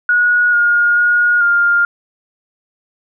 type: tone with pitch steps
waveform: sine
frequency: 1454 / 1426 / 1438 / 1404 Hz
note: F#6 / F6 / F#6 / F6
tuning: -31 / +36 / -50 / +9 cents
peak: -9 dBFS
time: 0.09-1.85 s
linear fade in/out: 2 ms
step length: 440 ms
effects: none